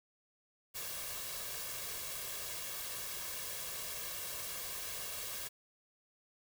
white noise with comb filter, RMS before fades -42 dBFS, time 0.74-5.49 s, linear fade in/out 20 ms, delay 1.8 ms, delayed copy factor +0.6, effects none

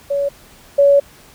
sine tone pair in turn, 564 / 564 Hz, C#5 / C#5, +30 / +30 cents, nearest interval unison, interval 0 cents, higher neither, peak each -15 / -7 dBFS, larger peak second, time 0.1-0.29 / 0.78-1 s, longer second, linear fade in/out 10 ms, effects pink hiss -45 dBFS RMS until 1.34 s

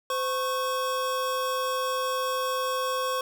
square tone pair together, 513 / 1100 Hz, C5 / C#6, -34 / -14 cents, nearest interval octave + minor second, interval 1320 cents, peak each -30 / -29 dBFS, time 0.1-3.21 s, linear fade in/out 2 ms, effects none

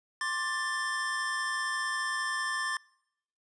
square tone cluster, 1059 / 1170 / 1770 Hz, C6 / D6 / A6, +21 / -7 / +10 cents, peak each -37 / -40 / -32 dBFS, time 0.21-2.77 s, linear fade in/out 2 ms, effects noise-tail reverb RT60 0.8 s tail -26 dB re dry + resampled to 22050 Hz

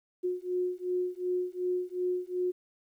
sine beating tone pair, 360.5 / 363.2 Hz, F#4 / F#4, -45 / -32 cents, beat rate 2.7 Hz, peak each -32 / -32 dBFS, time 0.23-2.52 s, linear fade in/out 20 ms, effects 11-bit

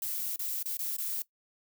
violet noise with dropouts, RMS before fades -34 dBFS, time 0.02-1.22 s, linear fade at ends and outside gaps 2 ms, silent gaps 0.36-0.392 / 0.628-0.657 / 0.77-0.791 / 0.966-0.983 s, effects noise-tail reverb RT60 0.1 s tail -18 dB re dry

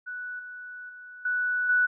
sine tone with level steps, 1480 Hz, F#6, in tune, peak -33 / -38 / -42 / -24 / -19 dBFS, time 0.06-1.87 s, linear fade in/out 20 ms, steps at 0.39 / 0.89 / 1.25 / 1.69 s, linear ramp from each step 5 ms, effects none

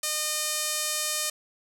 sawtooth tone with band-pass filter, 610 Hz, D#5, 34 cents flat, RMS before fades -29 dBFS, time 0.03-1.3 s, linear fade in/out 5 ms, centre 8400 Hz, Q 1.1, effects none

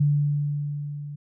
sine tone with level ramp, 145.7 Hz, D3, 13 cents flat, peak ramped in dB -16 to -33 dBFS, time 0-1.16 s, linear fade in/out 10 ms, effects none

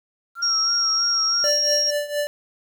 sine tone with vibrato, 1356 Hz, E6, 49 cents sharp, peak -28 dBFS, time 0.35-1.5 s, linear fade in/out 50 ms, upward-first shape sine, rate 3.1 Hz, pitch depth 54 cents each way
sine tone, 5588 Hz, F8, in tune, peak -18 dBFS, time 0.42-1.91 s, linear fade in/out 10 ms
square tone with tremolo, 586 Hz, D5, 4 cents flat, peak -20 dBFS, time 1.44-2.27 s, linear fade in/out 0 ms, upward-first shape triangle, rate 4.3 Hz, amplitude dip 85%
effects 9-bit

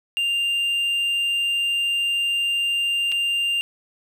triangle tone with dropouts, 2793 Hz, F7, 1 cent flat, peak -18 dBFS, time 0.17-3.61 s, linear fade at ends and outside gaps 0 ms, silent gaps 3.118-3.122 s, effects none

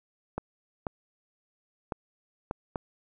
clicks, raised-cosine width 1 ms, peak -17 dBFS, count 5, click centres 0.38 / 0.868 / 1.922 / 2.511 / 2.758 s, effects none

